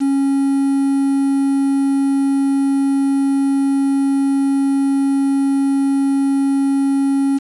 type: tone with quantisation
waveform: triangle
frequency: 274.9 Hz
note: C#4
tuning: 14 cents flat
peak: -11 dBFS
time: 0-7.39 s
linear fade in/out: 20 ms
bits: 6
effects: resampled to 24000 Hz